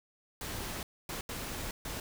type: noise bursts at uneven times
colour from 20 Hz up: pink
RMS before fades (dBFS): -39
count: 4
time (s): 0.41-0.83 / 1.09-1.21 / 1.29-1.71 / 1.85-2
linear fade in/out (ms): 2
effects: none